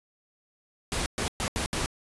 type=noise bursts at uneven times; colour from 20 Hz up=pink; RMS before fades=-29 dBFS; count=5; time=0.92-1.06 / 1.18-1.28 / 1.4-1.48 / 1.56-1.66 / 1.73-1.86 s; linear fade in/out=0 ms; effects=resampled to 24000 Hz